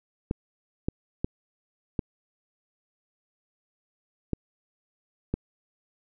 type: clicks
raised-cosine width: 3 ms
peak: -13 dBFS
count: 6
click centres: 0.311 / 0.885 / 1.245 / 1.992 / 4.333 / 5.34 s
effects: none